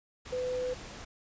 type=tone in noise; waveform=sine; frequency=503 Hz; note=B4; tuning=32 cents sharp; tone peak=-30 dBFS; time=0.32-0.74 s; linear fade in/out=10 ms; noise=pink; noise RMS=-45 dBFS; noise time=0.25-1.05 s; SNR=+12 dB; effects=resampled to 16000 Hz